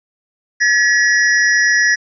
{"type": "tone pair together", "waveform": "square", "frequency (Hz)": [1708.7, 1918], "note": ["G#6", "A#6"], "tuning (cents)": [49, 49], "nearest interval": "major second", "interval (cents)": 200, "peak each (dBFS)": -14, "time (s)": [0.6, 1.96], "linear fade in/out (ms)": 20, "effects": ["resampled to 16000 Hz"]}